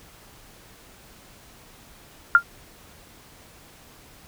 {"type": "tone with exponential decay", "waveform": "sine", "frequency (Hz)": 1396.9, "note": "F6", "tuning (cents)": 0, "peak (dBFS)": -5, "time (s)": [2.35, 2.43], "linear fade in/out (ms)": 1, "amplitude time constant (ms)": 16, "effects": ["pink hiss -50 dBFS RMS until 4.27 s"]}